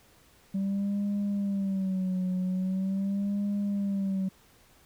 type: tone with vibrato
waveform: sine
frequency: 193.1 Hz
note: G3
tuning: 26 cents flat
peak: -24 dBFS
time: 0.54-4.29 s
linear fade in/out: 10 ms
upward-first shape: sine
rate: 0.42 Hz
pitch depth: 87 cents each way
effects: tanh soft clip ceiling -25 dBFS + pink hiss -60 dBFS RMS until 4.85 s